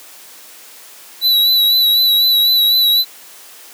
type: tone with vibrato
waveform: square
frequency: 3932 Hz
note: B7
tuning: 8 cents flat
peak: -10 dBFS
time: 1.21-3.05 s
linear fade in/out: 50 ms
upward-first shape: triangle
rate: 4 Hz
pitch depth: 46 cents each way
effects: white hiss -39 dBFS RMS until 3.73 s + high-pass 300 Hz 12 dB/octave